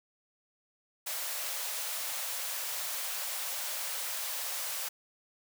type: high-pass noise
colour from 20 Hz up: white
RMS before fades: -36 dBFS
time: 1.06-4.89 s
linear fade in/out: 10 ms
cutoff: 490 Hz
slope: 96 dB/octave
effects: none